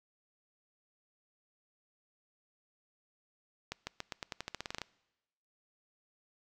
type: accelerating click train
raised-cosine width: 0.2 ms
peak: -20 dBFS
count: 15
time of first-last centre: 3.72-4.817 s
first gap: 150 ms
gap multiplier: 0.89
effects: noise-tail reverb RT60 1.0 s tail -23 dB re dry